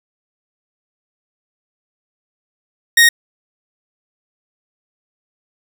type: tone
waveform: sawtooth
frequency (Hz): 1864.7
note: A#6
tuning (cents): 0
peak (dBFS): -3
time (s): 2.97-3.09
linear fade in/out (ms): 5
effects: none